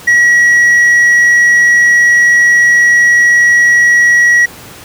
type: tone with tanh clipping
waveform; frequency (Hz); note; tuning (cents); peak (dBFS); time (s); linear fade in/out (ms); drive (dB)
triangle; 1919; A#6; +50; -5; 0.07-4.46; 10; 8
effects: pink hiss -32 dBFS RMS until 4.84 s + high-pass 80 Hz 12 dB/octave